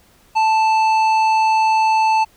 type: tone with tanh clipping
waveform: sine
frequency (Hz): 880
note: A5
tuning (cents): 0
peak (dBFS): -14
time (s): 0.35-2.25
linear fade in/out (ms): 20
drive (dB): 11
effects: pink hiss -53 dBFS RMS until 2.36 s